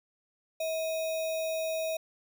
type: tone with sample-and-hold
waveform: sine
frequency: 642 Hz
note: E5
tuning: 46 cents flat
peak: -29 dBFS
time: 0.6-1.97 s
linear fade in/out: 5 ms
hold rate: 3150 Hz
effects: none